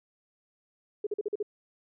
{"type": "tone bursts", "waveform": "sine", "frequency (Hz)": 415.6, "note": "G#4", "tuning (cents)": 1, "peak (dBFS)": -27, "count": 6, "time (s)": [1.04, 1.428], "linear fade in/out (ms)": 5, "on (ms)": 28, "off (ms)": 44, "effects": []}